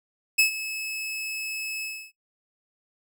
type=tone with ADSR envelope; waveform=sawtooth; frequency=2592 Hz; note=E7; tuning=30 cents flat; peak=-12 dBFS; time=0.38-2.12 s; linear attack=13 ms; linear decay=110 ms; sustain=-15 dB; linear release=290 ms; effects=noise-tail reverb RT60 0.1 s tail -17 dB re dry